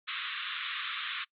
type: band-pass noise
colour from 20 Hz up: white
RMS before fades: -37 dBFS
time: 0.07-1.25 s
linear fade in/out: 20 ms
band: 1100 to 3800 Hz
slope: 96 dB/octave
effects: noise-tail reverb RT60 0.1 s tail -24 dB re dry + Opus 48 kbps